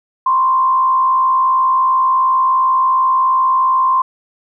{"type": "tone with frequency modulation", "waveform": "sine", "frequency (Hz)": 1046.5, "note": "C6", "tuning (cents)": 0, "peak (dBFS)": -10, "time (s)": [0.26, 4.02], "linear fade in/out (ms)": 5, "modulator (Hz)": 62.8, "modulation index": 0.47, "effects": []}